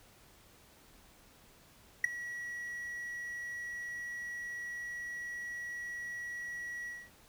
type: tone with ADSR envelope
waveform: triangle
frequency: 1926 Hz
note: B6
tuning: 44 cents flat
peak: -18 dBFS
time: 2.04-7.1 s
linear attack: 4 ms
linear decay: 8 ms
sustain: -19 dB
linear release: 230 ms
effects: pink hiss -61 dBFS RMS until 7.28 s